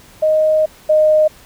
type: tone pair in turn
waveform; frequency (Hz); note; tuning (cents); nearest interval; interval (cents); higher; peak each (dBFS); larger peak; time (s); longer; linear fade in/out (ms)
sine; 622.3 / 616.9; D#5 / D#5; 0 / -15; unison; 15; first; -10 / -8; second; 0.22-0.66 / 0.89-1.28; first; 10
effects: pink hiss -44 dBFS RMS until 1.45 s